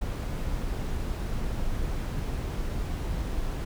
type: noise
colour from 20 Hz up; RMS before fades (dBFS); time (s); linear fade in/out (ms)
brown; -30; 0.01-3.65; 10
effects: none